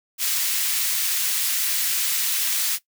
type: high-pass noise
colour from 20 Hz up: white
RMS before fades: -23 dBFS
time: 0.18-2.79 s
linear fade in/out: 50 ms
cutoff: 1900 Hz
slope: 12 dB/octave
effects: noise-tail reverb RT60 0.1 s tail -17 dB re dry